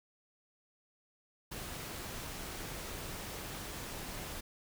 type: noise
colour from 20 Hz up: pink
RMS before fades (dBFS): -43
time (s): 1.51-4.41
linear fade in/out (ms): 10
effects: none